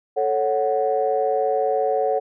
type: chord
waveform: sine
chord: F# minor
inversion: first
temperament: equal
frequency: 440 / 554.4 / 740 Hz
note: A4 / C#5 / F#5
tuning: 0 / 0 / 0 cents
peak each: -22 dBFS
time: 0.16-2.2 s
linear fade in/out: 20 ms
effects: tanh soft clip ceiling -9 dBFS